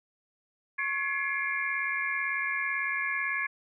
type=tone cluster; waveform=sine; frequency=1097 / 1691 / 2117 / 2195 / 2370 Hz; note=C#6 / G#6 / C7 / C#7 / D7; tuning=-18 / +31 / +20 / -18 / +15 cents; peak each=-37 / -31 / -34 / -37 / -37 dBFS; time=0.78-3.47 s; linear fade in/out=10 ms; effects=none